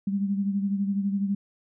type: beating tone pair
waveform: sine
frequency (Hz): 197.5 / 209.5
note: G3 / G#3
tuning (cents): +13 / +15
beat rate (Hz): 12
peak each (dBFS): -24 / -32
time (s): 0.07-1.35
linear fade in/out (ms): 5
effects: none